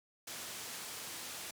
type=low-pass noise; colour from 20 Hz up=white; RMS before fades=-45 dBFS; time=0.27-1.51 s; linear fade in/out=5 ms; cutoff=9800 Hz; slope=12 dB/octave; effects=high-pass 100 Hz 12 dB/octave